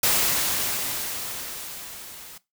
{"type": "noise with level ramp", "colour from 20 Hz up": "white", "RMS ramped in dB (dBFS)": [-20, -43], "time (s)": [0.03, 2.38], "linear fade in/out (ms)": 5, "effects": ["noise-tail reverb RT60 0.2 s tail -18 dB re dry"]}